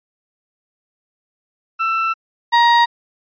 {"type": "tone pair in turn", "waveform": "35% pulse", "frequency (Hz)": [1334, 943.3], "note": ["E6", "A#5"], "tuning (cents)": [20, 20], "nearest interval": "tritone", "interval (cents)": 600, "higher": "first", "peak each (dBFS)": [-14, -8], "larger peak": "second", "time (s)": [[1.79, 2.14], [2.52, 2.86]], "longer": "first", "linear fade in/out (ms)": 20, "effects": ["resampled to 11025 Hz"]}